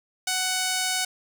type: tone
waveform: 5% pulse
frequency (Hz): 744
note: F#5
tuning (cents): +9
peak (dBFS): -12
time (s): 0.27-1.05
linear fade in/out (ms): 5
effects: none